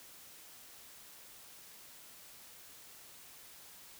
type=silence; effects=white hiss -55 dBFS RMS until 3.99 s